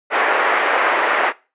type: band-pass noise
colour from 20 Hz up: white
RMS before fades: -17 dBFS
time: 0.1-1.33 s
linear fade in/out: 50 ms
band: 400 to 2000 Hz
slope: 24 dB/octave
effects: noise-tail reverb RT60 0.3 s tail -20 dB re dry + resampled to 8000 Hz